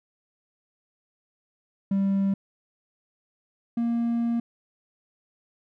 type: tone pair in turn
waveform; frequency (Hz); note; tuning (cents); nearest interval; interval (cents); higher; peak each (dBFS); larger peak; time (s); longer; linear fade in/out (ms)
triangle; 196 / 234; G3 / A#3; 0 / +7; minor third; 307; second; -18 / -20; first; 1.91-2.34 / 3.77-4.4; second; 5
effects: tanh soft clip ceiling -14 dBFS